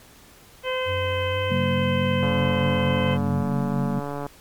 harmonic tone, 514 Hz, C5, 31 cents flat, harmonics 1 / 2 / 3 / 4 / 5 / 6, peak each -25 / -31 / -35 / -34 / -34 / -33 dBFS, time 0.63-3.18 s, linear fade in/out 50 ms
triangle tone with pitch glide, 92.7 to 96.53 Hz, F#2 to G2, +4 to -26 cents, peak -25 dBFS, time 0.85-3.46 s, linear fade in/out 50 ms, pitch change +70 cents, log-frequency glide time 1.3-1.37 s
sine chord, F# major, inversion second, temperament equal with one note detuned, 138.59 / 188.99 / 233.1 Hz, C#3 / F#3 / A#3, 0 / +37 / 0 cents, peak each -26 / -26 / -27 dBFS, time 1.5-4 s, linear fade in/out 10 ms
click train, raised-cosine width 1 ms, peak -17 dBFS, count 292, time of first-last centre 2.23-4.265 s, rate 143 Hz
effects pink hiss -50 dBFS RMS until 4.4 s + MP3 96 kbps

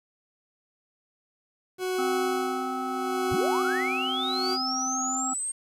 40% pulse tone with tremolo, 370 Hz, F#4, in tune, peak -24 dBFS, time 1.78-4.58 s, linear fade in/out 50 ms, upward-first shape sine, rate 0.74 Hz, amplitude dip 75%
harmonic tone, 259.1 Hz, C4, 17 cents flat, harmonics 1 / 3 / 5, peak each -33 / -33 / -33 dBFS, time 1.98-5.34 s, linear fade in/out 10 ms
sine linear sweep, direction up, 42.13 to 8570 Hz, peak -28 dBFS, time 3.31-5.52 s, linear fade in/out 10 ms
effects resampled to 32000 Hz + 9-bit

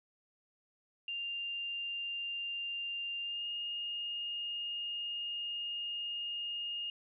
sine tone with pitch glide, 2794 to 2841 Hz, F7 to F7, 0 to +29 cents, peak -36 dBFS, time 1.08-6.9 s, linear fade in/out 2 ms, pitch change +29 cents, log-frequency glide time 3.22-3.46 s, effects none

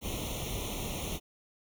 pink noise with comb filter, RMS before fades -36 dBFS, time 0.01-1.2 s, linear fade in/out 50 ms, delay 0.31 ms, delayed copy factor +1, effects none

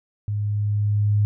sine tone with level ramp, 103.83 Hz, G#2, in tune, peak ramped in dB -22 to -15 dBFS, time 0.28-1.25 s, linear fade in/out 0 ms, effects none

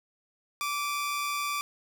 sawtooth tone pair together, 1162.9 / 2464 Hz, D6 / D#7, -17 / -17 cents, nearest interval octave + minor second, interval 1300 cents, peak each -26 / -34 dBFS, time 0.61-1.61 s, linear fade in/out 0 ms, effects none

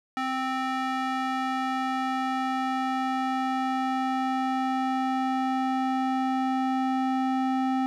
square tone with band-pass filter sweep, 261.6 Hz, C4, in tune, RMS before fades -27 dBFS, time 0.17-7.86 s, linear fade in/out 0 ms, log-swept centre 1300 to 600 Hz, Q 1, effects none

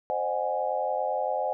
sine chord, Ab dominant seventh, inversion first, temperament equal with one note detuned, 523.3 / 610.5 / 740 / 830.6 Hz, C5 / Eb5 / Gb5 / Ab5, 0 / -33 / 0 / 0 cents, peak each -31 dBFS, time 0.1-1.53 s, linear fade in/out 0 ms, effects none

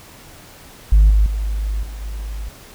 sine tone with level steps, 51.7 Hz, G#1, 7 cents flat, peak -5 / -9 / -18 / -27 / -24 dBFS, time 0.92-2.49 s, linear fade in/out 5 ms, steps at 1.1 / 1.26 / 1.83 / 2.01 s, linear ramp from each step 2 ms, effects tanh soft clip ceiling -5 dBFS + pink hiss -42 dBFS RMS until 2.74 s

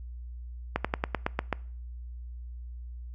slowing click train, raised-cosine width 0.5 ms, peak -11 dBFS, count 8, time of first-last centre 0.76-1.527 s, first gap 86 ms, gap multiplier 1.08, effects noise-tail reverb RT60 0.5 s tail -23 dB re dry + added 60 Hz sine -38 dBFS peak until 3.14 s

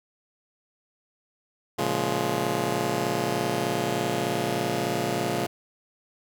10% pulse chord, Bb minor seventh, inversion none, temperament just, 116.54 / 139.85 / 174.81 / 209.8 Hz, Bb2 / Db3 / F3 / Ab3, 0 / +16 / +2 / +18 cents, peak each -23 dBFS, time 1.78-5.47 s, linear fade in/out 10 ms, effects none

